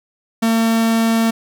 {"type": "tone", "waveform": "45% pulse", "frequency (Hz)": 226.5, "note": "A#3", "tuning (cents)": -50, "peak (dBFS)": -13, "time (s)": [0.42, 1.31], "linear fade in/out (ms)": 10, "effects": []}